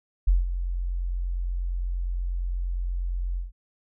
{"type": "tone with ADSR envelope", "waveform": "sine", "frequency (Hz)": 44.27, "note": "F1", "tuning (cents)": 24, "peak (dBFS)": -14, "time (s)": [0.27, 3.52], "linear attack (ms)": 11, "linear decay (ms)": 170, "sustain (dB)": -11, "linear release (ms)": 150, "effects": []}